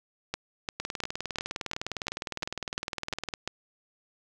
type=two click trains; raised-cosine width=0.2 ms; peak=-13 / -15 dBFS; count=10 / 51; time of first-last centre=0.34-3.476 / 0.8-3.338 s; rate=2.87 / 19.7 Hz; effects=none